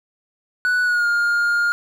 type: tone with pitch glide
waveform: triangle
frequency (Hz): 1480 to 1414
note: F#6 to F6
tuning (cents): 0 to +21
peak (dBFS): -14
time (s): 0.65-1.72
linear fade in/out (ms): 0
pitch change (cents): -79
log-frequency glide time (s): 0.83-1.07
effects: 9-bit